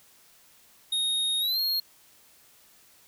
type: tone with pitch glide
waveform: square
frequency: 3729 to 4259 Hz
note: A#7 to C8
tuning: 0 to +30 cents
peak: -25 dBFS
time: 0.92-1.8 s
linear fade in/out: 5 ms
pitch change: +230 cents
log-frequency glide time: 1.4-1.6 s
effects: white hiss -58 dBFS RMS until 3.07 s